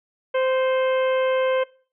harmonic tone with a mistuned harmonic, 520 Hz, C5, 11 cents flat, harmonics 1 / 2 / 3 / 4 / 5 / 6, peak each -19 / -29 / -32 / -34 / -37 / -38 dBFS, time 0.34-1.64 s, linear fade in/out 10 ms, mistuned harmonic 4, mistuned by +30 cents, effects noise-tail reverb RT60 0.4 s tail -22 dB re dry

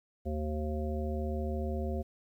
harmonic tone, 76.2 Hz, D#2, 36 cents flat, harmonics 1 / 3 / 5 / 7 / 9, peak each -33 / -38 / -40 / -41 / -43 dBFS, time 0.25-2.03 s, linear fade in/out 20 ms, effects 11-bit

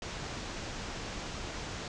pink low-pass noise, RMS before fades -40 dBFS, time 0.02-1.88 s, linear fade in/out 2 ms, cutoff 7200 Hz, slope 48 dB/octave, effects none

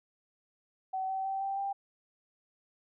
sine tone with pitch steps, 759 / 766.9 / 774.9 / 783 / 791.2 Hz, F#5 / G5 / G5 / G5 / G5, +44 / -38 / -20 / -2 / +16 cents, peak -31 dBFS, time 0.93-1.73 s, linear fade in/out 10 ms, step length 160 ms, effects none

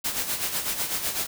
white noise with tremolo, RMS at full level -26 dBFS, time 0.04-1.27 s, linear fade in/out 10 ms, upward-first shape sine, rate 8 Hz, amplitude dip 60%, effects none

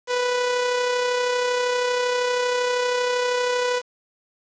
sawtooth tone with amplitude modulation, 493.9 Hz, B4, in tune, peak -15 dBFS, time 0.07-3.82 s, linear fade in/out 50 ms, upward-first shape sine, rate 32.7 Hz, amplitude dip 30%, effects resampled to 16000 Hz + 7-bit

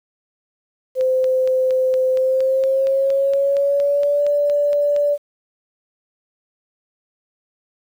sine tone with pitch glide, 517 to 580.3 Hz, C5 to D5, -21 to -21 cents, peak -14 dBFS, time 0.95-5.18 s, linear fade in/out 50 ms, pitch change +200 cents, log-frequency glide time 2.12-4.23 s
click train, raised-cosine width 0.2 ms, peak -18 dBFS, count 18, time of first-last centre 1.01-4.963 s, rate 4.3 Hz
effects 8-bit

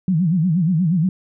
sine tone with vibrato, 171 Hz, F3, 36 cents flat, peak -14 dBFS, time 0.08-1.09 s, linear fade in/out 2 ms, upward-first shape sine, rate 8.4 Hz, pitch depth 190 cents each way, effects none

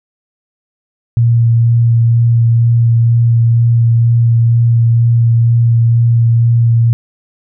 sine tone with vibrato, 116.7 Hz, A#2, 2 cents sharp, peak -6 dBFS, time 1.17-6.93 s, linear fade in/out 0 ms, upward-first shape sine, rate 2.1 Hz, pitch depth 12 cents each way, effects none

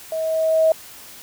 sine tone with level ramp, 640 Hz, D#5, 49 cents sharp, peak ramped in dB -22 to -11 dBFS, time 0.12-0.72 s, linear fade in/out 2 ms, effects white hiss -41 dBFS RMS until 1.22 s

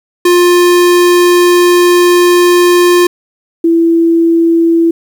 square / sine tone pair in turn, 352.9 / 333.1 Hz, F4 / E4, +18 / +18 cents, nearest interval minor second, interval 100 cents, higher first, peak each -5 dBFS, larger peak neither, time 0.25-3.07 / 3.64-4.91 s, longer first, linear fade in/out 5 ms, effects 7-bit

